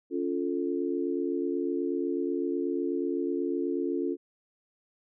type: chord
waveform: sine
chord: Db augmented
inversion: none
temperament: equal with one note detuned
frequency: 281.1 / 349.2 / 440 Hz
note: Db4 / F4 / A4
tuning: +24 / 0 / 0 cents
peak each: -31 / -30 / -34 dBFS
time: 0.1-4.17 s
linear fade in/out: 50 ms
effects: none